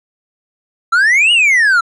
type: exponential two-way sweep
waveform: triangle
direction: up then down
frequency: 1318.5 to 2939 to 1329 Hz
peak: -6 dBFS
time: 0.92-1.81 s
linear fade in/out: 10 ms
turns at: 1.32 s
effects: resampled to 24000 Hz